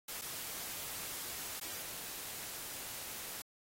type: noise with dropouts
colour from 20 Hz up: white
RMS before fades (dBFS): -43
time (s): 0.08-3.42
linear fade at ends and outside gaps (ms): 5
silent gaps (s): 0.213-0.217 / 1.599-1.611
effects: AAC 48 kbps